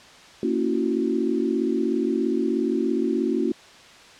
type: chord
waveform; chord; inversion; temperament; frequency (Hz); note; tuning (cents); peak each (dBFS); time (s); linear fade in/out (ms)
sine; F# dominant seventh; first; just; 231.2 / 277.5 / 333 / 370; A#3 / C#4 / E4 / F#4; -14 / +2 / +18 / 0; -26; 0.43-3.52; 2
effects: white hiss -47 dBFS RMS until 4.19 s + low-pass 5000 Hz 12 dB/octave